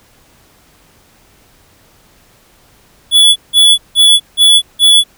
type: tone bursts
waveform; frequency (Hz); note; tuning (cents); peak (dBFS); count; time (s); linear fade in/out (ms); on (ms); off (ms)
square; 3419; G#7; +50; -4; 5; 3.11-5.04; 50; 250; 170
effects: pink hiss -48 dBFS RMS until 5.17 s